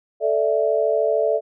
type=chord; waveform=sine; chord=A suspended fourth; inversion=none; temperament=just; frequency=440 / 586.7 / 660 Hz; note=A4 / D5 / E5; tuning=0 / -2 / +2 cents; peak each=-21 dBFS; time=0.2-1.41 s; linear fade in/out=50 ms; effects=none